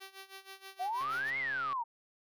5% pulse tone with tremolo, 386.8 Hz, G4, 23 cents flat, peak -34 dBFS, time 0-1.31 s, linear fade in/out 20 ms, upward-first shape sine, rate 6.3 Hz, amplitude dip 85%
sine exponential two-way sweep, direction up then down, 698.5 to 2185 to 894 Hz, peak -32 dBFS, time 0.79-1.84 s, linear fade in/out 20 ms, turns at 1.38 s
click train, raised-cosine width 0.3 ms, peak -30 dBFS, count 98, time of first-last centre 1.01-1.729 s, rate 135 Hz
effects none

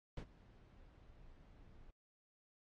brown noise with ADSR envelope, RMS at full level -40 dBFS, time 0.17-1.91 s, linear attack 3 ms, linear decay 73 ms, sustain -21 dB, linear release 9 ms, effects low-pass 5000 Hz 12 dB/octave + AAC 32 kbps

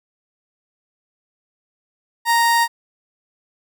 30% pulse tone, 932.3 Hz, A#5, in tune, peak -11 dBFS, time 2.25-2.68 s, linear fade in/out 50 ms, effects none

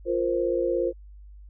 sine chord, F suspended fourth, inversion none, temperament equal, 349.2 / 466.2 / 523.3 Hz, F4 / Bb4 / C5, 0 / 0 / 0 cents, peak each -26 / -28 / -26 dBFS, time 0.05-0.93 s, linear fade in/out 50 ms, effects added 50 Hz sine -43 dBFS peak until 1.49 s

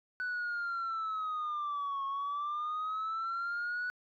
sine linear two-way sweep, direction down then up, 1496 to 1091 to 1481 Hz, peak -31 dBFS, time 0.2-3.9 s, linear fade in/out 0 ms, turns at 2.05 s, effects tanh soft clip ceiling -31 dBFS

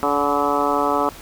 harmonic tone with a mistuned harmonic, 143.7 Hz, D3, 37 cents flat, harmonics 2 / 3 / 4 / 5 / 6 / 7 / 8 / 9, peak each -25 / -25 / -25 / -25 / -25 / -25 / -25 / -25 dBFS, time 0.03-1.09 s, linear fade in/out 0 ms, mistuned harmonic 5, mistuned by +30 cents, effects pink hiss -40 dBFS RMS until 1.21 s

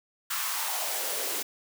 white noise with high-pass filter sweep, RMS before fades -31 dBFS, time 0.3-1.43 s, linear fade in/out 10 ms, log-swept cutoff 1300 to 330 Hz, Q 2.7, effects none

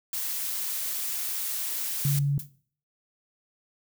blue noise, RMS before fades -31 dBFS, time 0.13-2.19 s, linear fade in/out 2 ms
sine tone, 141.7 Hz, C#3, 38 cents sharp, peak -21 dBFS, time 2.05-2.38 s, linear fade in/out 2 ms
violet noise with exponential decay, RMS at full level -32 dBFS, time 2.39-2.5 s, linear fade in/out 5 ms, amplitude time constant 23 ms
effects noise-tail reverb RT60 0.5 s tail -18 dB re dry

